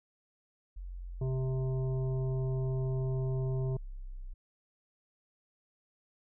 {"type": "linear sweep", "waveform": "sine", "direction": "down", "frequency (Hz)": [45.34, 31.3], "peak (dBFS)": -39, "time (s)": [0.76, 4.34], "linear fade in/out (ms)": 10}
{"type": "harmonic tone", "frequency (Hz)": 130.7, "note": "C3", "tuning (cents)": -1, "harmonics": [1, 3, 5, 7, 8], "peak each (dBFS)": [-30, -39, -47, -56, -59], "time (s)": [1.21, 3.77], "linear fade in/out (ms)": 5}
{"effects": []}